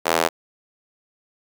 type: tone with high-pass filter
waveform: sawtooth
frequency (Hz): 82.41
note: E2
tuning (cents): 0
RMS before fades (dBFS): -20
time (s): 0.05-0.29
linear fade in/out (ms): 20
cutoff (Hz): 580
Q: 1.1
effects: none